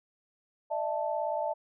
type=chord; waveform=sine; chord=D suspended second; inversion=none; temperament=equal with one note detuned; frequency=601.4 / 659.3 / 880 Hz; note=D5 / E5 / A5; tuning=+41 / 0 / 0 cents; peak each=-33 dBFS; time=0.7-1.54 s; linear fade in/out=20 ms; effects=none